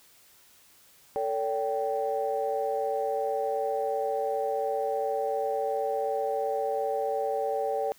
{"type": "tone cluster", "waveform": "sine", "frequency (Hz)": [446.2, 569, 779], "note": ["A4", "C#5", "G5"], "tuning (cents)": [24, 45, -11], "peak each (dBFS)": -30, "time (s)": [1.16, 7.92], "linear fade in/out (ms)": 0, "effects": ["tanh soft clip ceiling -17 dBFS", "white hiss -58 dBFS RMS until 7.98 s"]}